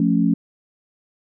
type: chord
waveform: sine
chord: F augmented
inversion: none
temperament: equal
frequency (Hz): 174.61 / 220 / 277.2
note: F3 / A3 / C#4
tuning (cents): 0 / 0 / 0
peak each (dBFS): -19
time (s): 0-0.34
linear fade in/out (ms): 2
effects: none